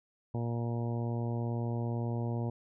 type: harmonic tone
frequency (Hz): 117.8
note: A#2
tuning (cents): +19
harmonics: 1 / 2 / 3 / 4 / 5 / 6 / 7 / 8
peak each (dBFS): -32 / -38 / -42 / -44 / -46 / -48 / -49 / -50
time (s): 0.34-2.5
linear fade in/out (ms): 5
effects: none